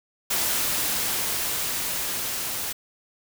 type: noise with level ramp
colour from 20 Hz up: white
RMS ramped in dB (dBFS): -24 to -30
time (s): 0.3-2.73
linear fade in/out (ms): 10
effects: none